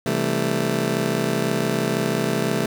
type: chord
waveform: 20% pulse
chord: A minor seventh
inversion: first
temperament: just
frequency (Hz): 132 / 165 / 198 / 220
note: C3 / E3 / G3 / A3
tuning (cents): +16 / +2 / +18 / 0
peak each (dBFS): -22 / -21 / -24 / -20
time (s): 0.06-2.66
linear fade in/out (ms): 2
effects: 8-bit